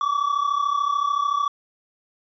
triangle tone pair together, 1125.4 / 1159 Hz, C#6 / D6, +26 / -23 cents, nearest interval minor second, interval 51 cents, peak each -22 / -20 dBFS, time 0.01-1.48 s, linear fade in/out 2 ms, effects resampled to 16000 Hz

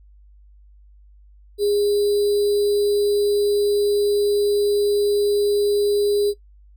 sine tone with sample-and-hold, 410 Hz, G#4, 22 cents flat, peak -16 dBFS, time 1.58-6.34 s, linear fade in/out 50 ms, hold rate 4410 Hz, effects noise-tail reverb RT60 0.1 s tail -18 dB re dry + added 50 Hz sine -46 dBFS peak until 6.76 s

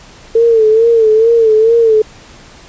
sine tone with vibrato, 448.7 Hz, A4, 34 cents sharp, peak -5 dBFS, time 0.35-2.02 s, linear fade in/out 5 ms, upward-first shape sine, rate 2.3 Hz, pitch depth 69 cents each way, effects pink hiss -38 dBFS RMS until 2.68 s + resampled to 16000 Hz

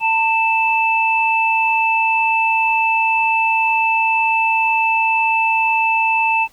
sine tone pair together, 899 / 2637 Hz, A5 / E7, +37 / 0 cents, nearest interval octave + perfect fifth, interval 1863 cents, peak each -16 dBFS, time 0-6.48 s, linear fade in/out 50 ms, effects pink hiss -51 dBFS RMS until 6.52 s

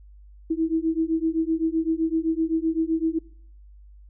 sine beating tone pair, 320 / 327.8 Hz, D#4 / E4, +49 / -10 cents, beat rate 7.8 Hz, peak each -24 dBFS, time 0.5-3.19 s, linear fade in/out 10 ms, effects noise-tail reverb RT60 0.6 s tail -23 dB re dry + added 50 Hz sine -45 dBFS peak until 4.09 s

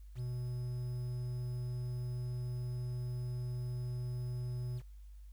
triangle tone with quantisation, 123.47 Hz, B2, in tune, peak -34 dBFS, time 0.15-4.82 s, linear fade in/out 50 ms, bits 10, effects added 50 Hz sine -49 dBFS peak until 5.32 s + white hiss -75 dBFS RMS until 5.32 s

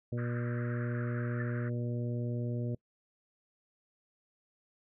harmonic tone, 120 Hz, B2, 49 cents flat, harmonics 1 / 2 / 3 / 4 / 5, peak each -33 / -39 / -43 / -45 / -47 dBFS, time 0.12-2.75 s, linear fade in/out 5 ms
white band-pass noise, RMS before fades -47 dBFS, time 0.17-1.7 s, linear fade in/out 20 ms, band 1300 to 1700 Hz, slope 48 dB/octave
sine tone with exponential decay, 1760 Hz, A6, in tune, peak -34 dBFS, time 1.4-1.49 s, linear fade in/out 2 ms, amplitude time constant 18 ms
effects noise-tail reverb RT60 0.1 s tail -25 dB re dry

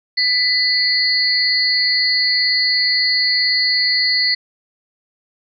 sine tone cluster, 1996 / 4260 / 4597 Hz, B6 / C8 / D8, +18 / +30 / -38 cents, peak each -18 dBFS, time 0.17-4.35 s, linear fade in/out 10 ms, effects none

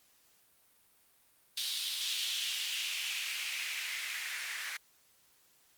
blue noise with band-pass filter sweep, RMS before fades -37 dBFS, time 1.57-4.77 s, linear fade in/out 5 ms, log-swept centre 3800 to 1800 Hz, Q 3, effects white hiss -67 dBFS RMS until 5.77 s + Opus 48 kbps

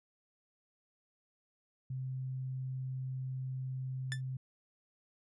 sine tone, 130.4 Hz, C3, 5 cents flat, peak -36 dBFS, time 1.9-4.37 s, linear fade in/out 5 ms
sawtooth tone with exponential decay, 1760 Hz, A6, in tune, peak -30 dBFS, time 4.12-4.21 s, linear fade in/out 0 ms, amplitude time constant 18 ms
effects resampled to 24000 Hz

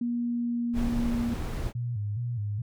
sine tone with pitch glide, 238.7 to 236.1 Hz, A#3 to A#3, +41 to +22 cents, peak -26 dBFS, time 0.01-1.34 s, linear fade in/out 5 ms, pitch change -19 cents, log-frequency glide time 0.22-1.07 s
brown noise, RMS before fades -31 dBFS, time 0.73-1.73 s, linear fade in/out 50 ms
sine tone with vibrato, 111.5 Hz, A2, 23 cents sharp, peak -28 dBFS, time 1.75-2.62 s, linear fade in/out 5 ms, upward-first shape square, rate 2.4 Hz, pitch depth 130 cents each way
effects none

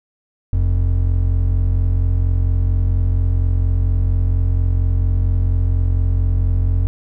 triangle tone pair together, 44.71 / 89 Hz, F1 / F2, +41 / +33 cents, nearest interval octave, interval 1192 cents, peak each -14 dBFS, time 0.53-6.87 s, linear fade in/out 0 ms, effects none

